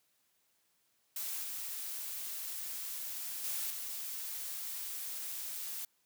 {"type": "noise with level steps", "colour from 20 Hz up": "blue", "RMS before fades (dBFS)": [-39, -41, -37, -41], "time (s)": [1.16, 5.85], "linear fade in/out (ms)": 2, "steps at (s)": [1.43, 3.44, 3.7], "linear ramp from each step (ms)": 5, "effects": ["white hiss -75 dBFS RMS until 6.05 s", "high-pass 80 Hz 12 dB/octave"]}